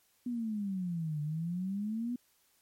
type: exponential two-way sweep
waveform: sine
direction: down then up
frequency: 248.9 to 146.83 to 248.9 Hz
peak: -32 dBFS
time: 0.26-2.16 s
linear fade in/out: 5 ms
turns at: 1.21 s
effects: white hiss -70 dBFS RMS until 2.61 s + MP3 64 kbps